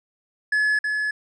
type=tone with echo; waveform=triangle; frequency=1707 Hz; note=G#6; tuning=47 cents sharp; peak=-16 dBFS; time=0.52-0.79 s; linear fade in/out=5 ms; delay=320 ms; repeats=1; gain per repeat=-4 dB; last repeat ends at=1.11 s; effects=resampled to 24000 Hz